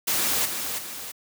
white noise with echo, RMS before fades -24 dBFS, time 0.07-0.46 s, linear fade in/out 10 ms, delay 330 ms, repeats 2, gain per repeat -6 dB, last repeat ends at 1.12 s, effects high-pass 100 Hz 12 dB/octave

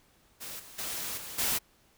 white noise with level steps, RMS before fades -41 / -50 / -36 / -42 / -29 dBFS, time 0.4-1.59 s, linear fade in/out 20 ms, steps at 0.59 / 0.78 / 1.17 / 1.38 s, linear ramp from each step 10 ms, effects pink hiss -65 dBFS RMS until 1.97 s

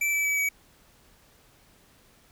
square tone with pitch steps, 2326 / 2307 / 2289 / 2270 Hz, D7 / D7 / D7 / C#7, -17 / -31 / -45 / +41 cents, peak -24 dBFS, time 0.01-0.49 s, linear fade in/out 5 ms, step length 120 ms, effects pink hiss -59 dBFS RMS until 2.31 s

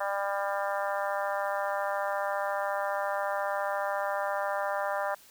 harmonic tone, 199.2 Hz, G3, 28 cents sharp, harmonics 3 / 4 / 5 / 6 / 7 / 8 / 9, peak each -32 / -34 / -36 / -38 / -39 / -40 / -41 dBFS, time 0-5.15 s, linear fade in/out 10 ms, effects white hiss -56 dBFS RMS until 5.3 s

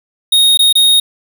square tone with dropouts, 3729 Hz, A#7, in tune, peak -7 dBFS, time 0.32-1 s, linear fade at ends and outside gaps 5 ms, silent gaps 0.574-0.591 / 0.727-0.753 s, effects none

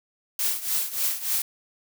blue noise with tremolo, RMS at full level -23 dBFS, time 0.39-1.42 s, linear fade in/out 2 ms, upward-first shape triangle, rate 3.4 Hz, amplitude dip 85%, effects none

